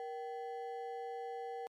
triangle ring-modulated tone, 622.3 Hz, D#5, in tune, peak -35 dBFS, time 0-1.67 s, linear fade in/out 0 ms, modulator 151 Hz, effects MP3 64 kbps

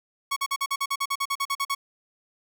sawtooth tone bursts, 1108.7 Hz, C#6, in tune, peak -20 dBFS, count 15, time 0.31-1.75 s, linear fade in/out 10 ms, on 54 ms, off 45 ms, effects none

